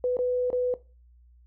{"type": "tone with dropouts", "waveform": "sine", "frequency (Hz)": 497.4, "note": "B4", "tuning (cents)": 12, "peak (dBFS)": -22, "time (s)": [0.04, 0.74], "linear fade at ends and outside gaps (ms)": 1, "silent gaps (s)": [[0.169, 0.189], [0.503, 0.529]], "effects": ["noise-tail reverb RT60 0.3 s tail -18 dB re dry", "added 60 Hz sine -53 dBFS peak until 1.46 s"]}